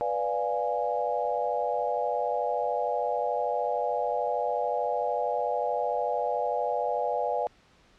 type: chord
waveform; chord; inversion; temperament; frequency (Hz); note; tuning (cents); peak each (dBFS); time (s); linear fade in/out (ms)
sine; B diminished seventh; none; equal; 493.9 / 587.3 / 698.5 / 830.6; B4 / D5 / F5 / Ab5; 0 / 0 / 0 / 0; -31; 0.01-7.47; 0
effects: pink hiss -60 dBFS RMS until 7.98 s + low-pass 5000 Hz 12 dB/octave